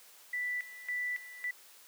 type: tone with tremolo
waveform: sine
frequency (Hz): 1975.5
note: B6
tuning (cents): 0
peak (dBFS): -32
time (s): 0.33-1.51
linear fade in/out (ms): 5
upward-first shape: square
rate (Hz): 1.8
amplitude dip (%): 80
effects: white hiss -57 dBFS RMS until 1.87 s + high-pass 400 Hz 12 dB/octave